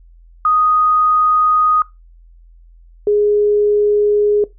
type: tone pair in turn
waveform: sine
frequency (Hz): 1244.5 / 415.3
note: D#6 / G#4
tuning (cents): 0 / 0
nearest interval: octave + perfect fifth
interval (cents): 1900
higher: first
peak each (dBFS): -10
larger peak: neither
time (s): 0.45-1.82 / 3.07-4.44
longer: neither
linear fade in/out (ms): 2
effects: noise-tail reverb RT60 0.2 s tail -20 dB re dry + added 42 Hz sine -41 dBFS peak until 4.58 s